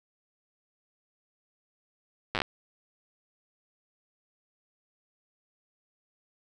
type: slowing click train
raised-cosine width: 0.3 ms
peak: -12 dBFS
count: 7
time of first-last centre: 2.35-2.418 s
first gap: 8 ms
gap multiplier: 1.14
effects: none